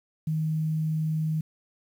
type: tone with quantisation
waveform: sine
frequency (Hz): 157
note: D#3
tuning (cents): +16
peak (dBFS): -24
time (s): 0.27-1.41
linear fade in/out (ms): 5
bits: 9
effects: none